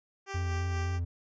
10% pulse tone with tremolo, 392 Hz, G4, in tune, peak -28 dBFS, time 0.26-1 s, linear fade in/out 50 ms, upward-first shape sine, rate 4.2 Hz, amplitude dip 40%
triangle tone with vibrato, 87.2 Hz, F2, 2 cents flat, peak -27 dBFS, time 0.34-1.05 s, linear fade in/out 10 ms, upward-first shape sine, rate 3.9 Hz, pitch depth 39 cents each way
effects resampled to 16000 Hz

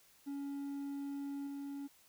triangle tone with level steps, 280.7 Hz, C#4, 22 cents sharp, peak -37 / -39 dBFS, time 0.26-1.88 s, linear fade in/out 20 ms, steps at 1.47 s, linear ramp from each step 2 ms, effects white hiss -66 dBFS RMS until 2.08 s

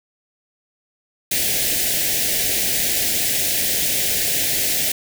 white band-stop noise, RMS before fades -20 dBFS, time 1.31-4.92 s, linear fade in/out 5 ms, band 740 to 1700 Hz, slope 48 dB/octave, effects none

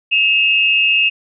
sine tone pair together, 2579 / 2794 Hz, E7 / F7, -39 / 0 cents, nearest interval minor second, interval 139 cents, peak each -13 / -14 dBFS, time 0.11-1.1 s, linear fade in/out 20 ms, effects none

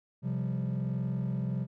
triangle chord, C suspended fourth, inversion none, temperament equal, 130.81 / 174.61 / 196 Hz, C3 / F3 / G3, 0 / 0 / 0 cents, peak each -29 / -32 / -33 dBFS, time 0.22-1.67 s, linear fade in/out 50 ms, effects tanh soft clip ceiling -23 dBFS

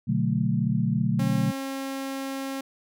sine chord, B minor seventh, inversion none, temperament equal, 123.47 / 146.83 / 185 / 220 Hz, B2 / D3 / F#3 / A3, 0 / 0 / 0 / 0 cents, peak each -27 dBFS, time 0.07-1.52 s, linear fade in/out 20 ms
sawtooth tone, 270 Hz, C#4, 45 cents flat, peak -26 dBFS, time 1.19-2.61 s, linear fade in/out 5 ms
effects none

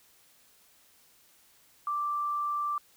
sine tone, 1174.7 Hz, D6, in tune, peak -28 dBFS, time 1.87-2.78 s, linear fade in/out 2 ms, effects white hiss -62 dBFS RMS until 2.96 s

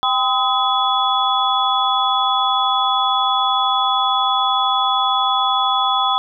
sine tone cluster, 786 / 1019 / 1268 / 3407 Hz, G5 / C6 / D#6 / G#7, +4 / -46 / +32 / +44 cents, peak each -20 dBFS, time 0.03-6.18 s, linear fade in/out 0 ms, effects none

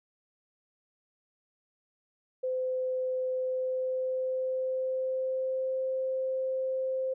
sine tone with pitch glide, 513 to 522.9 Hz, C5 to C5, -34 to -1 cents, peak -28 dBFS, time 2.43-7.14 s, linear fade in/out 10 ms, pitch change +33 cents, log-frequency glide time 3.31-5.82 s, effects none

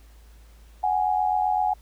sine tone pair together, 742.8 / 830.6 Hz, F#5 / G#5, +7 / 0 cents, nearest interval major second, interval 193 cents, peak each -23 dBFS, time 0.83-1.74 s, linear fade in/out 10 ms, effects added 55 Hz sine -47 dBFS peak until 1.81 s + pink hiss -59 dBFS RMS until 1.81 s

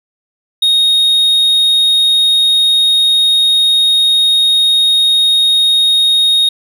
triangle tone, 3729 Hz, A#7, in tune, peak -6 dBFS, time 0.62-6.49 s, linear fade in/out 5 ms, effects none

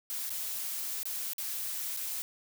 blue noise with dropouts, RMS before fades -36 dBFS, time 0.1-2.22 s, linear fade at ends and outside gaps 0 ms, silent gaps 0.294-0.304 / 1.031-1.055 / 1.333-1.382 / 1.965-1.972 s, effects none

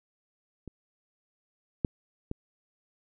clicks, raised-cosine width 3 ms, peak -28 / -12 / -20 dBFS, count 3, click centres 0.677 / 1.848 / 2.314 s, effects none

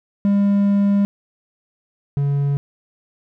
triangle tone pair in turn, 200.9 / 141.53 Hz, G3 / C#3, +43 / +36 cents, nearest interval tritone, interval 607 cents, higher first, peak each -11 / -14 dBFS, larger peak first, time 0.25-1.05 / 2.17-2.57 s, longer first, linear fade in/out 0 ms, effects none

